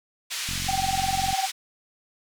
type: band-pass noise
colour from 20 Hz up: pink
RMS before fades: -31 dBFS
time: 0.3-1.52 s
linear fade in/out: 20 ms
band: 2500 to 8100 Hz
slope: 12 dB/octave
type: click train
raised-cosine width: 5 ms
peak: -23 dBFS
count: 39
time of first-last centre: 0.49-1.329 s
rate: 45.3 Hz
type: tone with tremolo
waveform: sine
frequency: 772 Hz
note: G5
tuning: 27 cents flat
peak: -20 dBFS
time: 0.68-1.47 s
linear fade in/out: 10 ms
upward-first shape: sine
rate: 20 Hz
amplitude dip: 90%
effects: none